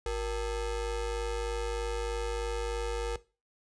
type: ring-modulated tone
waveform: square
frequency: 209.4 Hz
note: G#3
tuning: 15 cents sharp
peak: -28 dBFS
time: 0.06-3.16 s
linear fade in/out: 2 ms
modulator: 261 Hz
effects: noise-tail reverb RT60 0.3 s tail -18 dB re dry + resampled to 22050 Hz